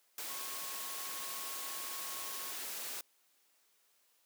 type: tone in noise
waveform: sine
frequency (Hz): 1093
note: C#6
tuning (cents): -25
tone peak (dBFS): -50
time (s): 0.29-2.51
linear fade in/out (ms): 2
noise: white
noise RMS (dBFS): -42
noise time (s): 0.18-3.01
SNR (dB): -11
effects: white hiss -72 dBFS RMS until 4.25 s + high-pass 300 Hz 12 dB/octave